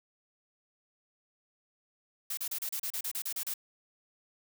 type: noise bursts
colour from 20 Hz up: blue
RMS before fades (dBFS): -35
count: 12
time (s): 2.3-3.539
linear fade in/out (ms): 5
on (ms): 73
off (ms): 33
effects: none